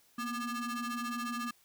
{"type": "ring-modulated tone", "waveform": "35% pulse", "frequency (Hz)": 484.7, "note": "B4", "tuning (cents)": -32, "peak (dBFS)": -30, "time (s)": [0.18, 1.51], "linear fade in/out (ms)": 5, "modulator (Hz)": 720, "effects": ["white hiss -66 dBFS RMS until 1.64 s"]}